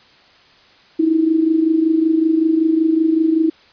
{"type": "tone with amplitude modulation", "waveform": "sine", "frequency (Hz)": 321.3, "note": "E4", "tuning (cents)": -44, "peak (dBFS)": -9, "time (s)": [0.99, 3.5], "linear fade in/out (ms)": 10, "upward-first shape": "sine", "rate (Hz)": 25.3, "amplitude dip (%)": 65, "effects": ["white hiss -49 dBFS RMS until 3.72 s", "resampled to 11025 Hz"]}